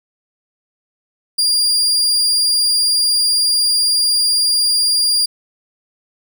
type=tone; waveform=35% pulse; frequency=4806 Hz; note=D8; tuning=39 cents sharp; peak=-11 dBFS; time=1.38-5.26 s; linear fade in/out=10 ms; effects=none